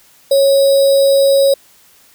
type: tone with sample-and-hold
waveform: sine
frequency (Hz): 550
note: C#5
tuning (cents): -14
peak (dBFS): -7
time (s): 0.31-1.54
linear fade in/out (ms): 5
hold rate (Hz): 4410
effects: white hiss -48 dBFS RMS until 2.14 s